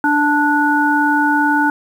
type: harmonic tone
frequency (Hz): 293.7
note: D4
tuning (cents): 0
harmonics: 1 / 3 / 5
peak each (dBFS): -16 / -16 / -16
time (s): 0.04-1.7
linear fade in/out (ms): 2
effects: 7-bit